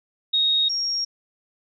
sine tone pair in turn, 3750 / 5577 Hz, A#7 / F8, +10 / -3 cents, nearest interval perfect fifth, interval 687 cents, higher second, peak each -17 / -22 dBFS, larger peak first, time 0.33-0.69 / 0.69-1.05 s, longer neither, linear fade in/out 10 ms, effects none

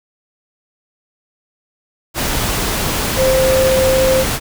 sine tone in noise, 524 Hz, C5, 2 cents sharp, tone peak -11 dBFS, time 3.16-4.25 s, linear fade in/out 50 ms, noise pink, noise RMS -18 dBFS, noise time 2.14-4.4 s, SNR +4 dB, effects none

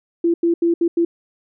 sine tone bursts at uneven times, 338.9 Hz, E4, 48 cents sharp, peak -13 dBFS, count 5, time 0.24-0.34 / 0.43-0.54 / 0.62-0.74 / 0.81-0.88 / 0.97-1.05 s, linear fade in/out 5 ms, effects none

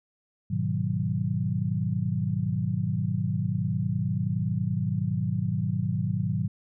sine chord, G# minor seventh, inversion none, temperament equal, 103.83 / 123.47 / 155.56 / 185 Hz, G#2 / B2 / D#3 / F#3, 0 / 0 / 0 / 0 cents, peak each -30 dBFS, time 0.5-6.48 s, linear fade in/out 10 ms, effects none

